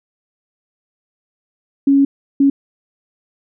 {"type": "tone bursts at uneven times", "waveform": "sine", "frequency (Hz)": 277.2, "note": "C#4", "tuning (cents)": 0, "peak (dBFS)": -8, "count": 2, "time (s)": [[1.87, 2.05], [2.4, 2.5]], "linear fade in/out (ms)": 5, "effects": []}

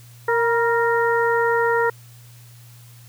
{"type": "harmonic tone with a mistuned harmonic", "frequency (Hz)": 463.9, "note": "A#4", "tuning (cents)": -8, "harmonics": [1, 2, 3, 4], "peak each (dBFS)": [-19, -22, -24, -25], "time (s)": [0.28, 1.9], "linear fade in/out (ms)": 5, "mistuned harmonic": 2, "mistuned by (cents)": 38, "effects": ["added 119 Hz sine -43 dBFS peak until 3.08 s", "white hiss -51 dBFS RMS until 3.08 s"]}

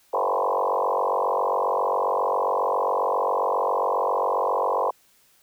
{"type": "tone with frequency modulation", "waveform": "sine", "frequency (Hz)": 758, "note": "F#5", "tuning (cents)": 42, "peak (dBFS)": -20, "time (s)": [0.13, 4.91], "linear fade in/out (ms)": 10, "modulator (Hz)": 47.4, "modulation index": 6.5, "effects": ["white hiss -60 dBFS RMS until 5.42 s"]}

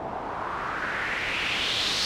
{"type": "noise with low-pass filter sweep", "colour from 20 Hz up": "white", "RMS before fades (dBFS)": -29, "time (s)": [0, 2.05], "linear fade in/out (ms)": 0, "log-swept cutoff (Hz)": [740, 4500], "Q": 2.8, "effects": []}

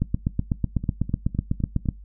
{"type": "two click trains", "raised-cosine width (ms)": 5, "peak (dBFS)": [-9, -17], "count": [16, 5], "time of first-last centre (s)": [[0.02, 1.888], [0.84, 1.858]], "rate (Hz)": [8.03, 3.93], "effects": ["noise-tail reverb RT60 0.2 s tail -20 dB re dry", "added 50 Hz sine -40 dBFS peak until 2.04 s"]}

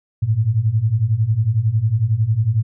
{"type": "beating tone pair", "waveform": "sine", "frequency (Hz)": [103.9, 114.9], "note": ["G#2", "A#2"], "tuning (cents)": [1, -25], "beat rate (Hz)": 11, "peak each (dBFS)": [-19, -16], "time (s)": [0.22, 2.63], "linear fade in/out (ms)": 10, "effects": []}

